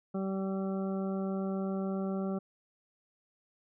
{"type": "harmonic tone", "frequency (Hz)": 192.6, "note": "G3", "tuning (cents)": -30, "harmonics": [1, 2, 3, 4, 6, 7], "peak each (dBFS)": [-32, -38, -41, -46, -50, -50], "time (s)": [0.14, 2.39], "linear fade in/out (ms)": 10, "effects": []}